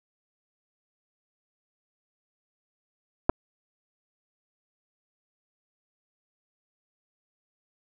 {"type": "clicks", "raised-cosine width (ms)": 1, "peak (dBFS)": -7, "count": 2, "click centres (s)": [3.294, 3.297], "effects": []}